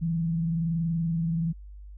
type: tone with frequency modulation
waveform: sine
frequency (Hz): 165.6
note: E3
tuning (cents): +8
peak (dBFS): -24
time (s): 0.01-1.53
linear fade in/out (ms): 20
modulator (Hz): 21.1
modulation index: 0.29
effects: added 50 Hz sine -41 dBFS peak until 1.97 s